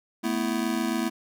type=chord; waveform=square; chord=A suspended second; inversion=none; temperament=just; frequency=220 / 247.5 / 330 Hz; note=A3 / B3 / E4; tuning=0 / +4 / +2 cents; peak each=-30 dBFS; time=0.23-1.1 s; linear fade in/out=20 ms; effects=none